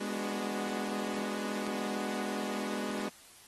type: chord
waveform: sawtooth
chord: G# half-diminished seventh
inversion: none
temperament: equal with one note detuned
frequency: 206.7 / 246.9 / 293.7 / 370 Hz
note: G#3 / B3 / D4 / F#4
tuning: -8 / 0 / 0 / 0 cents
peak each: -33 / -36 / -39 / -38 dBFS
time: 0-3.09 s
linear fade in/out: 10 ms
effects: white hiss -56 dBFS RMS until 3.47 s + AAC 32 kbps